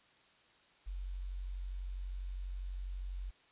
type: tone with quantisation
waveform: sine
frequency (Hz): 46.13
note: F#1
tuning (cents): -4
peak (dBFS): -38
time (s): 0.86-3.31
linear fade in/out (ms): 20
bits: 11
effects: white hiss -66 dBFS RMS until 3.51 s + resampled to 8000 Hz

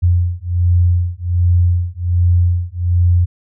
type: beating tone pair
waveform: sine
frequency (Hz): 87.31 / 88.61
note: F2 / F2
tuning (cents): 0 / +26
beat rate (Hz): 1.3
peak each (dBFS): -14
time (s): 0.02-3.26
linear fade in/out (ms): 20
effects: none

